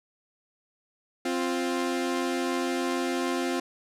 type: tone pair together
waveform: sawtooth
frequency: 262.8 / 349.5 Hz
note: C4 / F4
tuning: +8 / +1 cents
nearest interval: perfect fourth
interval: 493 cents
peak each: -25 dBFS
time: 1.25-3.6 s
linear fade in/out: 5 ms
effects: low-pass 10000 Hz 12 dB/octave